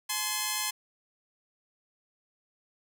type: tone pair together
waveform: 5% pulse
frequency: 851.2 / 1039 Hz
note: G#5 / C6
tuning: +42 / -12 cents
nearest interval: minor third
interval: 346 cents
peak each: -21 / -19 dBFS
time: 0.09-0.71 s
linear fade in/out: 10 ms
effects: none